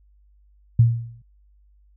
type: tone with exponential decay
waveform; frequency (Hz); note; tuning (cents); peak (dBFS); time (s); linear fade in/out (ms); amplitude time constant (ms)
sine; 116.54; A#2; 0; -8; 0.79-1.22; 5; 93
effects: added 50 Hz sine -53 dBFS peak until 1.96 s

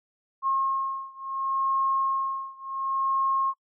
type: beating tone pair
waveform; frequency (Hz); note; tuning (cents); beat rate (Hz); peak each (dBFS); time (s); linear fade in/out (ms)
sine; 1077 / 1077.7; C6 / C#6; +50 / -49; 0.7; -27 / -28; 0.42-3.54; 50
effects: noise-tail reverb RT60 0.1 s tail -25 dB re dry

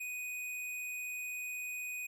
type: tone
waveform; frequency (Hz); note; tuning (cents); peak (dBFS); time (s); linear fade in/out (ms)
square; 2489; D#7; 0; -39; 0-2.07; 10
effects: none

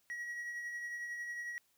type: tone with tremolo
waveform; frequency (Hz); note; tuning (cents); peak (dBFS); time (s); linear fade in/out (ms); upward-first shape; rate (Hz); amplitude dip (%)
triangle; 1912; A#6; +43; -36; 0.1-1.58; 0; triangle; 11; 40
effects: white hiss -74 dBFS RMS until 1.77 s

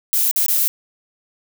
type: noise with dropouts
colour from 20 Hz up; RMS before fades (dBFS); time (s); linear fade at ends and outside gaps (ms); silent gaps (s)
violet; -17; 0.13-0.68; 0; 0.312-0.361 / 0.462-0.483
effects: none

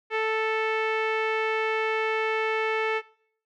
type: tone with low-pass filter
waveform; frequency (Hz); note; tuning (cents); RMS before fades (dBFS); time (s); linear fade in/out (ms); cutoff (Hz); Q
sawtooth; 440; A4; 0; -26; 0.1-3.02; 50; 2300; 2.9
effects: noise-tail reverb RT60 0.6 s tail -22 dB re dry

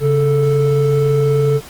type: tone pair together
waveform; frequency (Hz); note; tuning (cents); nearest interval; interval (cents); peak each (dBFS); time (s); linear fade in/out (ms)
triangle; 138.68 / 440; C#3 / A4; +1 / 0; octave + minor sixth; 1999; -12; 0-1.61; 50
effects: pink hiss -37 dBFS RMS until 1.69 s + Opus 32 kbps

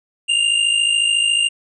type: tone pair together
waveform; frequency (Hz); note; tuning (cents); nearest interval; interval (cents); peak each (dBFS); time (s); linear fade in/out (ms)
square; 2794 / 2848; F7 / F7; 0 / +33; unison; 33; -16 / -21; 0.28-1.49; 20
effects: resampled to 24000 Hz

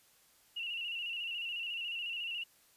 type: tone with vibrato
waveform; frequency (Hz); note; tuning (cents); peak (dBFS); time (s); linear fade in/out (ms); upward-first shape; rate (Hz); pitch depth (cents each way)
sine; 2794; F7; 0; -36; 0.56-2.44; 10; square; 14; 49
effects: white hiss -66 dBFS RMS until 2.76 s + resampled to 32000 Hz

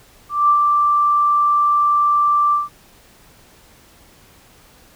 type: tone with ADSR envelope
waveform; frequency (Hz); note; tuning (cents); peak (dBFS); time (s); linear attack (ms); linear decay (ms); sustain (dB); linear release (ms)
sine; 1174.7; D6; 0; -9; 0.29-2.69; 200; 81; -3; 160
effects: pink hiss -49 dBFS RMS until 4.95 s

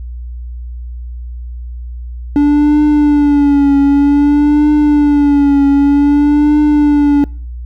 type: tone with vibrato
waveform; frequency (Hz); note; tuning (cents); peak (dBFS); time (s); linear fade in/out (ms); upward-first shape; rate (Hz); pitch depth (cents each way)
triangle; 289; D4; -28; -4; 2.36-7.24; 0; triangle; 0.53; 60
effects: noise-tail reverb RT60 0.5 s tail -26 dB re dry + added 60 Hz sine -22 dBFS peak until 7.65 s

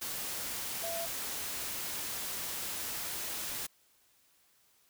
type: tone in noise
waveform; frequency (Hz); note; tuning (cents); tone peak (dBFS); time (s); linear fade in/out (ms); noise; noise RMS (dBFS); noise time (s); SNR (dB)
sine; 671; E5; +31; -37; 0.83-1.06; 10; white; -38; 0.01-3.67; -2
effects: white hiss -68 dBFS RMS until 4.89 s

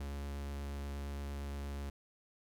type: tone with vibrato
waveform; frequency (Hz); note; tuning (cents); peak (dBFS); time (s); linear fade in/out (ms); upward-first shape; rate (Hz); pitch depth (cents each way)
45% pulse; 70.6; C#2; +32; -39; 0-1.9; 5; triangle; 8.5; 10
effects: none

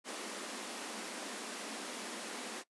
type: high-pass noise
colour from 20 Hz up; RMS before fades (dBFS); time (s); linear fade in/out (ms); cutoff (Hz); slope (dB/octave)
pink; -43; 0.04-2.64; 50; 200; 96
effects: noise-tail reverb RT60 0.1 s tail -19 dB re dry + resampled to 24000 Hz

